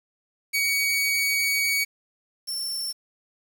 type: tone pair in turn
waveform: sawtooth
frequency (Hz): 2252 / 5411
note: C#7 / E8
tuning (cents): +27 / +44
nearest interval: octave + minor third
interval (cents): 1517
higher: second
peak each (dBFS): -18 / -25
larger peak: first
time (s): 0.53-1.85 / 2.47-2.93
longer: first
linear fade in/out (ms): 20
effects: 8-bit